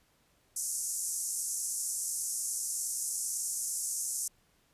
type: band-pass noise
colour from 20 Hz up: white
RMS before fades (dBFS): -35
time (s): 0.56-4.28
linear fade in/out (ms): 5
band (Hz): 5900 to 11000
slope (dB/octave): 48
effects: pink hiss -69 dBFS RMS until 4.73 s + resampled to 32000 Hz